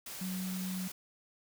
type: tone in noise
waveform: sine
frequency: 185.7 Hz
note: F#3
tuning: 7 cents sharp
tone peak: -35 dBFS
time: 0.21-0.88 s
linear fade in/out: 5 ms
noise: white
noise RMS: -44 dBFS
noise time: 0.06-0.92 s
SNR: +6 dB
effects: none